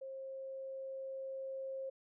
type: tone with level ramp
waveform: sine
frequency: 534 Hz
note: C5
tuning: 35 cents sharp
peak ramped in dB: -43 to -39 dBFS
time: 0.01-1.9 s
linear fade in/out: 10 ms
effects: none